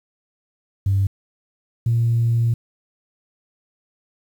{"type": "tone pair in turn", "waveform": "sine", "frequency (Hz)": [98, 116.54], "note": ["G2", "A#2"], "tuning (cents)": [0, 0], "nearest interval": "minor third", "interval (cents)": 300, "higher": "second", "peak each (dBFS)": [-14, -14], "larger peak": "neither", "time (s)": [[0.86, 1.07], [1.86, 2.54]], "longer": "second", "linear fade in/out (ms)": 5, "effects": ["tanh soft clip ceiling -11 dBFS", "8-bit"]}